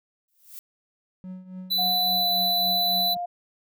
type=noise with exponential growth; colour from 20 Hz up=violet; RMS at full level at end=-37 dBFS; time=0.28-0.59 s; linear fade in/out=1 ms; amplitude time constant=67 ms
type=tone with tremolo; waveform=triangle; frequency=185 Hz; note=F#3; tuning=in tune; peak=-31 dBFS; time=1.24-3.17 s; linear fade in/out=0 ms; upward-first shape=triangle; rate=3.6 Hz; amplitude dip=80%
type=tone; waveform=square; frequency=3986 Hz; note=B7; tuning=15 cents sharp; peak=-22 dBFS; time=1.7-3.15 s; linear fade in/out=20 ms
type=tone with pitch glide; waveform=sine; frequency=720 to 703.6 Hz; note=F#5 to F5; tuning=-47 to +13 cents; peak=-27 dBFS; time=1.78-3.26 s; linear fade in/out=10 ms; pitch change=-40 cents; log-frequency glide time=2.11-2.27 s
effects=none